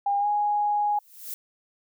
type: tone with pitch glide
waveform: sine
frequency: 806 to 829.1 Hz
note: G5 to G#5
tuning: +48 to -3 cents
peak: -21 dBFS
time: 0.06-0.99 s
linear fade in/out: 5 ms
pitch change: +49 cents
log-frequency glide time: 0.19-0.27 s
type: noise with exponential growth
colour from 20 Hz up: violet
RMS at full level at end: -32 dBFS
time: 0.88-1.34 s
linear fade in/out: 0 ms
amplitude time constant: 98 ms
effects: none